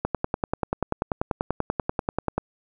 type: click train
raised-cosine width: 1 ms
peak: -9 dBFS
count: 25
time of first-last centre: 0.05-2.38 s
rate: 10.3 Hz
effects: none